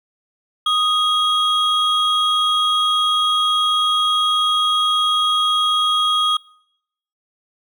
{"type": "tone pair together", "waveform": "triangle", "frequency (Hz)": [1244.5, 3294], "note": ["D#6", "G#7"], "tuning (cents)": [0, -15], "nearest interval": "octave + perfect fourth", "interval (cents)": 1685, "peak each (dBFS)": -16, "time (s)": [0.66, 6.37], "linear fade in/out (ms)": 5, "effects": ["noise-tail reverb RT60 0.8 s tail -26 dB re dry"]}